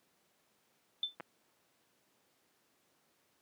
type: tone with exponential decay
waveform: sine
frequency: 3535 Hz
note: A7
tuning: 7 cents sharp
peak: -28 dBFS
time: 1.03-1.15 s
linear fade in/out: 2 ms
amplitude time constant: 25 ms
type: clicks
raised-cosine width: 0.5 ms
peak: -29 dBFS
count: 2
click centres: 1.2 / 1.206 s
effects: pink hiss -73 dBFS RMS until 3.41 s + high-pass 200 Hz 12 dB/octave